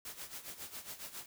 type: noise with tremolo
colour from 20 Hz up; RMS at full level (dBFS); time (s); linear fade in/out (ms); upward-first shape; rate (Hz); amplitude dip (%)
white; -44; 0.05-1.26; 2; sine; 7.3; 75
effects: none